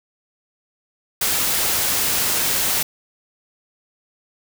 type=noise; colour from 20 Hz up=white; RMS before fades=-20 dBFS; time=1.21-2.83 s; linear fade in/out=5 ms; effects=none